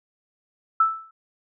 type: tone with exponential decay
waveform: sine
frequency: 1318.5 Hz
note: E6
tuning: in tune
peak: -12 dBFS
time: 0.8-1.11 s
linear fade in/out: 5 ms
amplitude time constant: 67 ms
effects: none